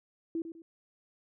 sine tone with echo, 329.6 Hz, E4, in tune, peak -30 dBFS, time 0.35-0.42 s, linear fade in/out 2 ms, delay 100 ms, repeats 2, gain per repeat -9 dB, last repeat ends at 0.62 s, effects none

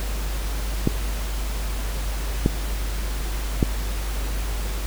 clicks, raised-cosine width 3 ms, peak -4 dBFS, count 3, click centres 0.874 / 2.461 / 3.628 s, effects added 50 Hz sine -24 dBFS peak until 4.86 s + pink hiss -34 dBFS RMS until 4.86 s

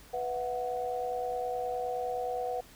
sine chord, B suspended fourth, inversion none, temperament equal with one note detuned, 493.9 / 670.4 / 740 Hz, B4 / E5 / F#5, 0 / +29 / 0 cents, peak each -34 / -40 / -34 dBFS, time 0.13-2.61 s, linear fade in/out 10 ms, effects added 50 Hz sine -58 dBFS peak until 2.75 s + pink hiss -55 dBFS RMS until 2.75 s

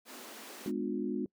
pink high-pass noise, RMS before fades -48 dBFS, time 0.05-0.72 s, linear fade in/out 50 ms, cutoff 210 Hz, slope 96 dB/octave
sine chord, G# diminished seventh, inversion none, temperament just, 207.7 / 249.2 / 299 / 358.8 Hz, G#3 / B3 / D4 / F4, 0 / +16 / +31 / +47 cents, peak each -37 dBFS, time 0.66-1.26 s, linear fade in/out 2 ms
effects noise-tail reverb RT60 0.1 s tail -25 dB re dry

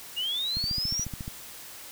sine linear sweep, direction up, 2794 to 5900 Hz, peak -27 dBFS, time 0.16-1.05 s, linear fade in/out 20 ms
click train, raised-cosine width 5 ms, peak -23 dBFS, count 11, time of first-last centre 0.57-1.279 s, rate 14.1 Hz
effects white hiss -44 dBFS RMS until 1.91 s

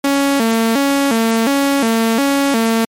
sawtooth tone with vibrato, 251.2 Hz, B3, 30 cents sharp, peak -8 dBFS, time 0.04-2.85 s, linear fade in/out 5 ms, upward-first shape square, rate 1.4 Hz, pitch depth 180 cents each way, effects MP3 64 kbps

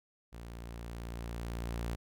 sawtooth tone with level ramp, 58 Hz, A#1, 8 cents flat, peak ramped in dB -41 to -30 dBFS, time 0.32-1.96 s, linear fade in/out 20 ms, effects none

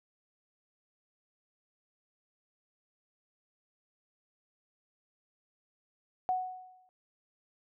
sine tone with exponential decay, 740 Hz, F#5, in tune, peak -25 dBFS, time 6.29-6.89 s, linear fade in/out 0 ms, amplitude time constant 130 ms, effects none

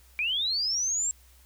sine linear sweep, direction up, 2330 to 7620 Hz, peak -25 dBFS, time 0.19-1.11 s, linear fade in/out 0 ms, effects added 63 Hz sine -55 dBFS peak until 1.45 s + white hiss -60 dBFS RMS until 1.45 s

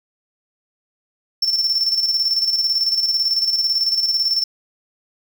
triangle tone with tremolo, 5390 Hz, E8, 38 cents sharp, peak -13 dBFS, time 1.42-4.44 s, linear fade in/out 5 ms, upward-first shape square, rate 18 Hz, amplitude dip 50%, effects none

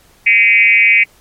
sine tone with frequency modulation, 2286 Hz, D7, 47 cents flat, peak -6 dBFS, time 0.26-1.04 s, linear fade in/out 10 ms, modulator 216 Hz, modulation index 1.2, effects pink hiss -49 dBFS RMS until 1.2 s + MP3 64 kbps

